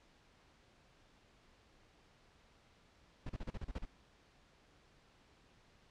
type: noise bursts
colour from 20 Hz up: brown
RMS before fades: -41 dBFS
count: 9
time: 3.26-3.855 s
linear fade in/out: 5 ms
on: 35 ms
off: 35 ms
effects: pink hiss -67 dBFS RMS until 5.9 s + low-pass 5000 Hz 12 dB/octave